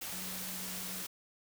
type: tone in noise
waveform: sine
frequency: 185 Hz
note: F#3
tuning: in tune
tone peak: -47 dBFS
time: 0.12-1.03 s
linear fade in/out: 10 ms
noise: white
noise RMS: -41 dBFS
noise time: 0.01-1.07 s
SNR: -9 dB
effects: none